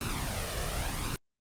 pink noise with flanger, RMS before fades -33 dBFS, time 0.01-1.16 s, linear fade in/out 0 ms, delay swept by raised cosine 0.75 to 1.73 ms, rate 0.88 Hz, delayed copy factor +0.6, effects low-pass 12000 Hz 12 dB/octave + Opus 32 kbps

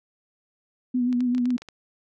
sine tone with vibrato, 247.2 Hz, B3, 2 cents sharp, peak -20 dBFS, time 0.94-1.57 s, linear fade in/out 10 ms, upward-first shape sine, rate 7.7 Hz, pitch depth 37 cents each way
clicks, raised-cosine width 0.2 ms, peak -24 dBFS, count 9, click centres 1.128 / 1.206 / 1.349 / 1.381 / 1.456 / 1.505 / 1.58 / 1.62 / 1.687 s
effects none

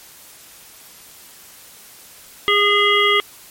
harmonic tone, 410 Hz, G#4, 22 cents flat, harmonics 1 / 3 / 5 / 7 / 8, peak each -19 / -18 / -17 / -22 / -19 dBFS, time 2.48-3.2 s, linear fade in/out 0 ms, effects white hiss -43 dBFS RMS until 3.5 s + MP3 64 kbps

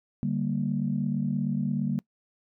sine chord, G minor, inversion second, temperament equal, 146.83 / 196 / 233.1 Hz, D3 / G3 / Bb3, 0 / 0 / 0 cents, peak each -29 dBFS, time 0.23-1.99 s, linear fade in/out 0 ms, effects noise-tail reverb RT60 0.1 s tail -24 dB re dry + tanh soft clip ceiling -15 dBFS

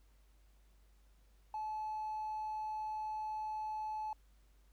sine tone with hard clipping, 862 Hz, A5, 36 cents flat, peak -38 dBFS, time 1.54-4.13 s, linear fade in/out 2 ms, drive 1 dB, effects added 50 Hz sine -63 dBFS peak until 4.72 s + pink hiss -75 dBFS RMS until 4.72 s

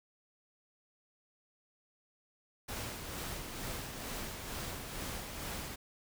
pink noise with tremolo, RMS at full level -40 dBFS, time 2.68-5.76 s, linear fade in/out 10 ms, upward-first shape sine, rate 2.2 Hz, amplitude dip 40%, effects none

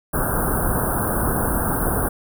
pink band-stop noise, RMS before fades -21 dBFS, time 0.13-2.09 s, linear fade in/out 10 ms, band 1600 to 9100 Hz, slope 96 dB/octave, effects none

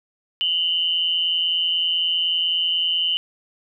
sine tone pair together, 2863 / 3033 Hz, F7 / F#7, +42 / +42 cents, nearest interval minor second, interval 100 cents, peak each -23 / -20 dBFS, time 0.41-3.17 s, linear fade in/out 0 ms, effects none

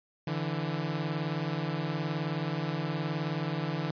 sawtooth beating tone pair, 146.83 / 165.83 Hz, D3 / E3, 0 / +11 cents, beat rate 19 Hz, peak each -29 dBFS, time 0.27-3.91 s, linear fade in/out 5 ms, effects resampled to 11025 Hz

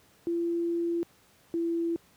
sine tone pair in turn, 340 / 335.7 Hz, F4 / E4, -46 / +32 cents, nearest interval unison, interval 22 cents, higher first, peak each -26 dBFS, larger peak neither, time 0.27-1.03 / 1.54-1.96 s, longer first, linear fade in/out 0 ms, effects pink hiss -61 dBFS RMS until 2.16 s + high-pass 80 Hz 12 dB/octave

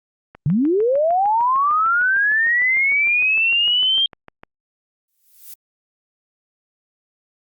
click train, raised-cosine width 0.5 ms, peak -23 dBFS, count 28, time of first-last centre 0.35-4.435 s, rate 6.61 Hz
sine linear sweep, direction up, 130.9 to 3213 Hz, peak -14 dBFS, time 0.46-4.06 s, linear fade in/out 2 ms
violet noise with exponential growth, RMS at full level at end -34 dBFS, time 5.08-5.54 s, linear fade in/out 5 ms, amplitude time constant 100 ms
effects Opus 48 kbps

